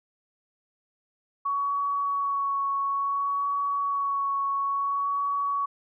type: tone with vibrato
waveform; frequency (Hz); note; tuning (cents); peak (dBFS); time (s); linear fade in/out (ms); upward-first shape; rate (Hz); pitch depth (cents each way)
sine; 1119; C#6; +16; -24; 1.45-5.66; 10; sine; 0.58; 15
effects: none